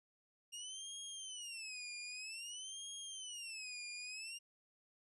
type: tone with vibrato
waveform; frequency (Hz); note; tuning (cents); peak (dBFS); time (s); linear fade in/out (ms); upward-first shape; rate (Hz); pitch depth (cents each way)
20% pulse; 2808; F7; +9; -40; 0.52-4.39; 20; sine; 0.52; 260
effects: resampled to 24000 Hz